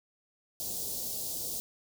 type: band-stop noise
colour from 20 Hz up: white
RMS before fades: -36 dBFS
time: 0.6-1.6 s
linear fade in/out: 0 ms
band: 660 to 4300 Hz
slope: 24 dB/octave
effects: none